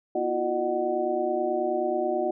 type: tone cluster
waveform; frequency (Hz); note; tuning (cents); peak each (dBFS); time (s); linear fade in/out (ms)
sine; 243.4 / 330.4 / 359.7 / 607 / 745; B3 / E4 / F#4 / D#5 / F#5; -25 / +4 / -49 / -43 / +12; -36 / -33 / -28 / -28 / -30; 0.15-2.31; 5
effects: none